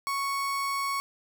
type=tone; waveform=35% pulse; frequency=1108.7 Hz; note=C#6; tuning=in tune; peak=-26 dBFS; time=0.07-1 s; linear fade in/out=0 ms; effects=none